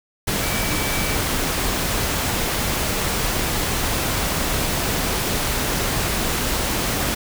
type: tone in noise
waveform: sine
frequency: 2304 Hz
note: D7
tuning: 34 cents flat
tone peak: -30 dBFS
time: 0.42-1.16 s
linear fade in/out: 10 ms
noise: pink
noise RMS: -22 dBFS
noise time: 0.27-7.15 s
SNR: -11 dB
effects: none